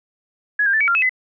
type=tone with pitch steps; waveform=sine; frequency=1680 / 1597 / 1761 / 2272 / 1387 / 2585 / 2022 Hz; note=G#6 / G6 / A6 / C#7 / F6 / E7 / B6; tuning=+19 / +32 / +1 / +42 / -12 / -34 / +40 cents; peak=-14 dBFS; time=0.59-1.094 s; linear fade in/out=5 ms; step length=72 ms; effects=none